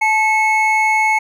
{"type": "tone pair together", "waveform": "triangle", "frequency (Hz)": [869, 2190], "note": ["A5", "C#7"], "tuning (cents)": [-22, -22], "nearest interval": "octave + major third", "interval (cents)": 1600, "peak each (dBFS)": -13, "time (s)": [0.01, 1.19], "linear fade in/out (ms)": 10, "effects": []}